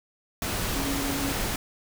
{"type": "tone in noise", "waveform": "sine", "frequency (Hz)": 277.2, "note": "C#4", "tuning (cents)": 0, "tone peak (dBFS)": -30, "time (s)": [0.76, 1.32], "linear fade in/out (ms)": 2, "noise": "pink", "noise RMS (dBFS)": -29, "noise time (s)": [0.42, 1.56], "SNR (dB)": -4, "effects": []}